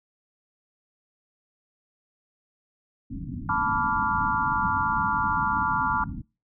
white low-pass noise, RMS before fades -34 dBFS, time 3.1-6.22 s, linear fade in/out 10 ms, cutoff 290 Hz, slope 96 dB/octave
sine chord, B half-diminished seventh, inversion third, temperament equal with one note detuned, 880 / 987.8 / 1161.2 / 1396.9 Hz, A5 / B5 / D6 / F6, 0 / 0 / -20 / 0 cents, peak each -28 dBFS, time 3.49-6.04 s, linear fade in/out 2 ms
effects noise-tail reverb RT60 0.3 s tail -24 dB re dry

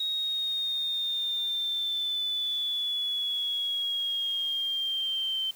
sine linear sweep, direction down, 3774 to 3100 Hz, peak -27 dBFS, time 0-5.51 s, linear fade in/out 5 ms, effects white hiss -53 dBFS RMS until 5.55 s

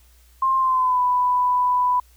sine tone with pitch glide, 1058 to 992.9 Hz, C6 to B5, +19 to +9 cents, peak -16 dBFS, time 0.42-2 s, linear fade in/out 5 ms, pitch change -110 cents, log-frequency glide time 0.57-1.01 s, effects added 60 Hz sine -51 dBFS peak until 2.16 s + white hiss -58 dBFS RMS until 2.16 s

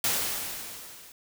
white noise with level ramp, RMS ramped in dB -25 to -50 dBFS, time 0.04-1.12 s, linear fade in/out 2 ms, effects none

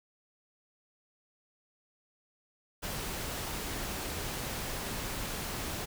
pink noise, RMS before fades -37 dBFS, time 2.82-5.86 s, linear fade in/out 20 ms, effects none

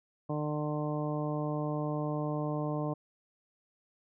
harmonic tone, 150 Hz, D3, 37 cents sharp, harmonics 1 / 2 / 3 / 4 / 5 / 6 / 7, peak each -34 / -36 / -40 / -38 / -43 / -46 / -43 dBFS, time 0.29-2.94 s, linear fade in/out 10 ms, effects none

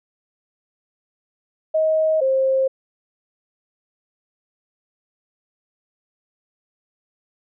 sine tone pair in turn, 631 / 530.6 Hz, D#5 / C5, +24 / +24 cents, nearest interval minor third, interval 300 cents, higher first, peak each -15 dBFS, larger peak neither, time 1.74-2.21 / 2.21-2.68 s, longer neither, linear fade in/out 10 ms, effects none

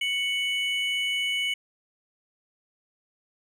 triangle tone pair together, 2224 / 2969 Hz, C#7 / F#7, +5 / +5 cents, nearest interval perfect fourth, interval 500 cents, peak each -26 dBFS, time 0.01-1.54 s, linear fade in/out 5 ms, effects none

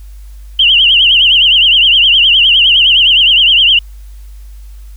sine tone with vibrato, 2987 Hz, F#7, 16 cents sharp, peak -4 dBFS, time 0.59-3.79 s, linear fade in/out 5 ms, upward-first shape triangle, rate 9.7 Hz, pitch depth 170 cents each way, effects added 50 Hz sine -28 dBFS peak until 4.96 s + white hiss -49 dBFS RMS until 4.96 s

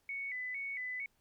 sine tone with vibrato, 2109 Hz, C7, 13 cents sharp, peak -37 dBFS, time 0.09-1.06 s, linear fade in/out 2 ms, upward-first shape square, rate 2.2 Hz, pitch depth 89 cents each way, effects pink hiss -75 dBFS RMS until 1.2 s

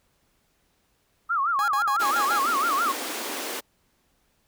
sine tone with vibrato, 1231 Hz, D#6, 19 cents flat, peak -21 dBFS, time 1.29-2.93 s, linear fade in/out 20 ms, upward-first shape sine, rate 6 Hz, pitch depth 230 cents each way
30% pulse tone bursts, 826 Hz, G#5, 10 cents flat, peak -25 dBFS, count 6, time 1.59-2.394 s, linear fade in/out 0 ms, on 89 ms, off 54 ms
pink high-pass noise, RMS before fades -32 dBFS, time 1.99-3.61 s, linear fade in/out 20 ms, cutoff 250 Hz, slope 48 dB/octave
effects pink hiss -68 dBFS RMS until 4.47 s

